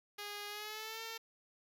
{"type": "tone with pitch glide", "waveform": "5% pulse", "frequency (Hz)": [411.7, 451.6], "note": ["G#4", "A4"], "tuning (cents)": [-15, 45], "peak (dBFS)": -31, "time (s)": [0.18, 1.18], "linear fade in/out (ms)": 10, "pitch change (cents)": 160, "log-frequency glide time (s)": [0.48, 1.02], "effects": []}